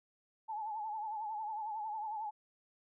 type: tone with vibrato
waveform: sine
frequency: 860 Hz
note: A5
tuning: 40 cents flat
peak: -37 dBFS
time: 0.48-2.31 s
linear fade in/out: 20 ms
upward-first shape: triangle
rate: 11 Hz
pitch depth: 87 cents each way
effects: none